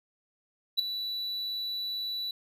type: tone with ADSR envelope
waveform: triangle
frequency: 3951 Hz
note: B7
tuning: in tune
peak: -18 dBFS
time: 0.77-2.31 s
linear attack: 24 ms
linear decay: 5 ms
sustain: -12 dB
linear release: 3 ms
effects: none